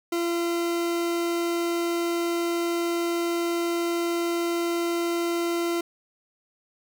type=tone; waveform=40% pulse; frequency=341.6 Hz; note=F4; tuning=38 cents flat; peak=-23 dBFS; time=0.12-5.81 s; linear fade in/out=5 ms; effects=none